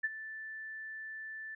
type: tone with ADSR envelope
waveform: sine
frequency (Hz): 1760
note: A6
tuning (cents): 0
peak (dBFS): -27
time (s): 0.03-1.55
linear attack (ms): 16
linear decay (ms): 33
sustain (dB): -14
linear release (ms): 6
effects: none